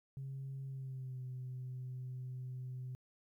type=tone with pitch glide; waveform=sine; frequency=135.2 to 127.61 Hz; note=C#3 to C3; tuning=-43 to -43 cents; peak=-40 dBFS; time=0.17-2.95 s; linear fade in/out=0 ms; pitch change=-100 cents; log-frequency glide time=0.66-1.22 s; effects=tanh soft clip ceiling -38 dBFS + 13-bit